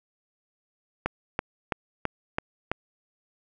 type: click train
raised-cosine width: 0.5 ms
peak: -10 dBFS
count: 6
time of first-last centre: 1.06-2.716 s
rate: 3.02 Hz
effects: none